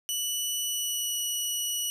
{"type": "tone with pitch glide", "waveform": "15% pulse", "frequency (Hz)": [2960, 2933], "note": ["F#7", "F#7"], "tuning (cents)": [0, -16], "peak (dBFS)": -21, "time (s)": [0.09, 1.9], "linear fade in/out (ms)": 0, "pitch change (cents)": -16, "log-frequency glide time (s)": [0.62, 1.17], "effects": []}